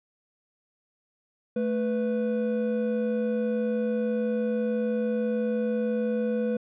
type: tone pair together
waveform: triangle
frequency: 220 / 493.9 Hz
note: A3 / B4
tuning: 0 / 0 cents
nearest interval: octave + major second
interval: 1400 cents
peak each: -25 dBFS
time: 1.56-6.57 s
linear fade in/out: 5 ms
effects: resampled to 8000 Hz